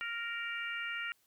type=harmonic tone; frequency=466.2 Hz; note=A#4; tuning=in tune; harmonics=3 / 4 / 5 / 6; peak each=-40 / -41 / -42 / -43 dBFS; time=0.01-1.12 s; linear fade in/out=0 ms; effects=white hiss -72 dBFS RMS until 1.26 s